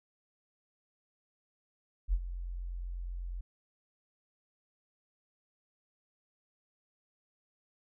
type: tone with ADSR envelope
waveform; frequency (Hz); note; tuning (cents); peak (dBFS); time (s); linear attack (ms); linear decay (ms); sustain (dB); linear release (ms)
sine; 44.07; F1; +16; -23; 2.08-3.41; 51; 51; -13; 5
effects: none